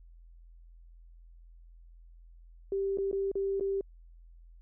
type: tone with dropouts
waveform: sine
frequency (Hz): 392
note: G4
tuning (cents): 0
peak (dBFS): -28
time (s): 2.72-3.81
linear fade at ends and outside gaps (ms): 2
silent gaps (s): 2.974-2.984 / 3.114-3.128 / 3.316-3.354 / 3.598-3.608
effects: added 42 Hz sine -51 dBFS peak until 4.61 s